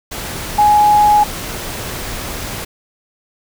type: tone in noise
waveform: sine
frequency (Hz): 836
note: G#5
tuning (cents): +11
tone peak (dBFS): -7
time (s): 0.58-1.24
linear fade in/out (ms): 10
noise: pink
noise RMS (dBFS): -25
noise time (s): 0.11-2.65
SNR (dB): +15
effects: none